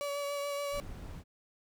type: tone with vibrato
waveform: 35% pulse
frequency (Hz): 570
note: C#5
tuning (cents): +48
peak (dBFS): -32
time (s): 0.01-0.8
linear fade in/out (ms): 0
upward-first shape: sine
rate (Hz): 7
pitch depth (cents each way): 16
type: noise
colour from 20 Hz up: brown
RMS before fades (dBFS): -43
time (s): 0.72-1.24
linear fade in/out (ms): 50
effects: none